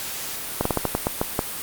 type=slowing click train; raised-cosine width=1 ms; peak=-6 dBFS; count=9; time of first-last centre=0.61-1.392 s; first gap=44 ms; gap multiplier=1.22; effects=white hiss -31 dBFS RMS until 1.62 s + Opus 48 kbps